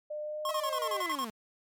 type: tone with pitch glide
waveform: sine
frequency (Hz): 602 to 618.9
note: D5 to D#5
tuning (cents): +43 to -9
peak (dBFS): -34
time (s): 0.1-1.02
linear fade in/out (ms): 10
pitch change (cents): +48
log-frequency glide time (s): 0.22-0.7
type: tone bursts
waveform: square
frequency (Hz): 1078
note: C#6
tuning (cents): -49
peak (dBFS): -31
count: 9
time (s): 0.45-1.246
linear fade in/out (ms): 2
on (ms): 60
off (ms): 32
type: tone with exponential growth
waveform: sine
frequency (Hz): 2023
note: B6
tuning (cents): +41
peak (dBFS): -33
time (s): 0.47-1.12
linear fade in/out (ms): 0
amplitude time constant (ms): 140
type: linear sweep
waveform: sawtooth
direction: down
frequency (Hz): 660 to 207.7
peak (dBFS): -34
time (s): 0.49-1.3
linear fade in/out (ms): 0
effects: MP3 96 kbps